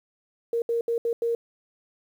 sine tone bursts at uneven times, 466.2 Hz, A#4, in tune, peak -22 dBFS, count 5, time 0.53-0.62 / 0.69-0.81 / 0.88-0.98 / 1.05-1.13 / 1.22-1.35 s, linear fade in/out 2 ms, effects 9-bit

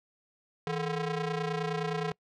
sawtooth ring-modulated tone, 295.6 Hz, D4, 11 cents sharp, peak -23 dBFS, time 0.67-2.12 s, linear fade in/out 2 ms, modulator 133 Hz, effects noise-tail reverb RT60 0.1 s tail -25 dB re dry + low-pass 4000 Hz 12 dB/octave

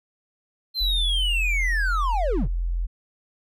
triangle linear sweep, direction down, 4180 to 49 Hz, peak -21 dBFS, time 0.74-2.49 s, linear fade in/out 50 ms
sine tone, 43 Hz, F1, 26 cents flat, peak -22 dBFS, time 0.8-2.87 s, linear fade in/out 20 ms
effects none

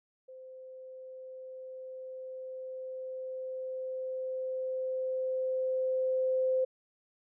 sine tone with level ramp, 518 Hz, C5, 17 cents flat, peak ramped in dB -46 to -25 dBFS, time 0.28-6.65 s, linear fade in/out 10 ms, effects none

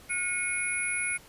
sine tone cluster, 1443 / 2197 / 2449 / 10200 / 10740 Hz, F#6 / C#7 / D#7 / D#9 / E9, -44 / -16 / -28 / +42 / +31 cents, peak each -36 / -30 / -38 / -35 / -37 dBFS, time 0.09-1.18 s, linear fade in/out 20 ms, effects pink hiss -53 dBFS RMS until 1.28 s + resampled to 32000 Hz

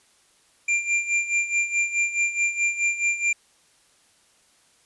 square tone with tremolo, 2381 Hz, D7, 23 cents sharp, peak -19 dBFS, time 0.68-3.33 s, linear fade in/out 5 ms, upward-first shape sine, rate 4.7 Hz, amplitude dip 75%, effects white hiss -60 dBFS RMS until 4.85 s + resampled to 24000 Hz

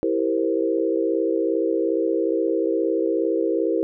sine chord, C dominant seventh, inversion first, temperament equal, 329.6 / 392 / 466.2 / 523.3 Hz, E4 / G4 / Bb4 / C5, 0 / 0 / 0 / 0 cents, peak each -23 / -25 / -24 / -27 dBFS, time 0.03-3.83 s, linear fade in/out 0 ms, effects none

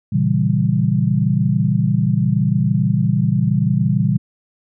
sine chord, A# diminished seventh, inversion none, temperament equal with one note detuned, 117.76 / 138.59 / 164.81 / 196 Hz, A#2 / C#3 / E3 / G3, +18 / 0 / 0 / 0 cents, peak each -19 dBFS, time 0.12-4.18 s, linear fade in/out 10 ms, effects none

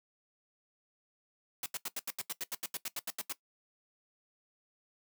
white noise bursts, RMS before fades -37 dBFS, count 16, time 1.63-3.325 s, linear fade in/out 2 ms, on 30 ms, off 81 ms, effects noise-tail reverb RT60 0.1 s tail -17 dB re dry + high-pass 150 Hz 12 dB/octave

